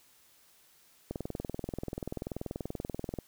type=click train; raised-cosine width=2 ms; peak=-22 dBFS; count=44; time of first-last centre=1.11-3.187 s; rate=20.7 Hz; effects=white hiss -63 dBFS RMS until 3.27 s